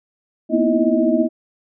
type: tone cluster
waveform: sine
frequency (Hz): 234.2 / 252.4 / 318.4 / 333.8 / 631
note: A#3 / B3 / D#4 / E4 / D#5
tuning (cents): +8 / +38 / +40 / +22 / +24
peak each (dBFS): -20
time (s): 0.49-1.29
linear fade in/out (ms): 50
effects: none